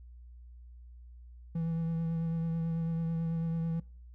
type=tone with vibrato; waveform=triangle; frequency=164.81 Hz; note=E3; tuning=in tune; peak=-28 dBFS; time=1.55-3.8 s; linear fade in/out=5 ms; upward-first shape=triangle; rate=9.1 Hz; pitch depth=22 cents each way; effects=noise-tail reverb RT60 0.5 s tail -24 dB re dry + added 60 Hz sine -48 dBFS peak until 4.14 s